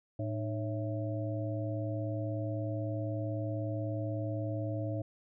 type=harmonic tone with a mistuned harmonic; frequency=110 Hz; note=A2; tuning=in tune; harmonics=1 / 3 / 5 / 6; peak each=-34 / -39 / -41 / -42 dBFS; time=0.19-5.02 s; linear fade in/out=5 ms; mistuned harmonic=3; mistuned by=-130 cents; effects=none